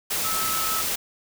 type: tone in noise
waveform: sine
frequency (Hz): 1300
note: E6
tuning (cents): -24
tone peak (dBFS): -28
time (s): 0.24-0.82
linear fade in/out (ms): 10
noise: white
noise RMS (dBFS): -26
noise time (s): 0.1-0.96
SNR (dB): -5
effects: none